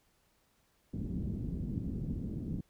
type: low-pass noise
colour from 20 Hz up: white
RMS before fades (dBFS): -37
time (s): 0.93-2.61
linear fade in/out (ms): 5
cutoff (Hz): 250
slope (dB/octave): 24
effects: pink hiss -72 dBFS RMS until 2.69 s